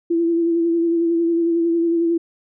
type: tone with vibrato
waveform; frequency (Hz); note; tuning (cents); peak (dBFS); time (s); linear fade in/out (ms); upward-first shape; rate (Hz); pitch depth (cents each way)
sine; 335.9; E4; +33; -15; 0.1-2.18; 10; sine; 11; 27
effects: none